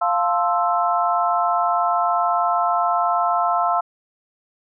sine chord, F major seventh, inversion none, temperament equal, 698.5 / 880 / 1046.5 / 1318.5 Hz, F5 / A5 / C6 / E6, 0 / 0 / 0 / 0 cents, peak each -20 / -25 / -23 / -22 dBFS, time 0.01-3.81 s, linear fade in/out 10 ms, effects none

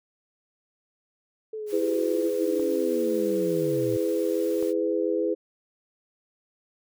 sine linear sweep, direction down, 440 to 108.9 Hz, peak -31 dBFS, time 1.53-3.97 s, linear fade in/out 5 ms
white noise, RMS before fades -46 dBFS, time 1.66-4.74 s, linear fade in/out 50 ms
sine chord, E major, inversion none, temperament equal with one note detuned, 329.6 / 415.3 / 503.7 Hz, E4 / G#4 / B4, 0 / 0 / +34 cents, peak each -27 dBFS, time 1.72-5.35 s, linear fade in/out 20 ms
clicks, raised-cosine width 1 ms, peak -28 dBFS, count 2, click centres 2.597 / 4.627 s
effects none

